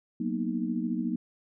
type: chord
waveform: sine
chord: B major seventh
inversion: second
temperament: equal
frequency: 185 / 233.1 / 246.9 / 311.1 Hz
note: F#3 / A#3 / B3 / D#4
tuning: 0 / 0 / 0 / 0 cents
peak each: -34 / -31 / -34 / -34 dBFS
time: 0.2-1.16 s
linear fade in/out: 5 ms
effects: none